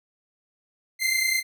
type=tone pair together; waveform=sawtooth; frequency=2068 / 2098 Hz; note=C7 / C7; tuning=-21 / +4 cents; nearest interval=unison; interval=25 cents; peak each=-21 dBFS; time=0.99-1.43 s; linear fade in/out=50 ms; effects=none